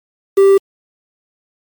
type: tone with quantisation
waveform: triangle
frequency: 392 Hz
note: G4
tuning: in tune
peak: -3 dBFS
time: 0.37-0.58 s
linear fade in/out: 10 ms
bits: 5
effects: MP3 96 kbps